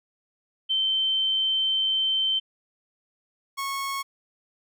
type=tone pair in turn; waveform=sine / sawtooth; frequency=3101 / 1098.6 Hz; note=G7 / C#6; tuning=-19 / -16 cents; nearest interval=octave + tritone; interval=1797 cents; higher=first; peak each=-21 / -24 dBFS; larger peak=first; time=0.69-2.4 / 3.57-4.03 s; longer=first; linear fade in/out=20 ms; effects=none